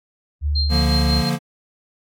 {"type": "tone with pitch glide", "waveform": "sine", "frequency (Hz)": [73.42, 70.55], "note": ["D2", "C#2"], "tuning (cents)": [0, 31], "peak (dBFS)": -17, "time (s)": [0.41, 1.24], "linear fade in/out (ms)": 50, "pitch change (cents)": -69, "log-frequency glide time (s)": [0.62, 0.9]}
{"type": "tone with tremolo", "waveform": "sine", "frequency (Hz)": 4180, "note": "C8", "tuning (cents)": -2, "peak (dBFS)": -19, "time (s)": [0.55, 1.3], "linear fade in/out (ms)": 10, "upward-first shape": "triangle", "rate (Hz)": 5.5, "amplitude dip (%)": 75}
{"type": "chord", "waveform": "square", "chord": "Bb major", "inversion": "first", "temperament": "equal with one note detuned", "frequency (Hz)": [145.31, 174.61, 233.1], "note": ["D3", "F3", "Bb3"], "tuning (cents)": [-18, 0, 0], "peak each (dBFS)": -24, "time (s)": [0.69, 1.39], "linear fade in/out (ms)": 50}
{"effects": ["AAC 64 kbps"]}